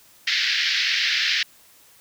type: band-pass noise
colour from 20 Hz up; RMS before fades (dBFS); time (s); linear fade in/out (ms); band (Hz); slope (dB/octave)
pink; -22; 0.27-1.43; 5; 1700 to 5200; 48
effects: white hiss -53 dBFS RMS until 2 s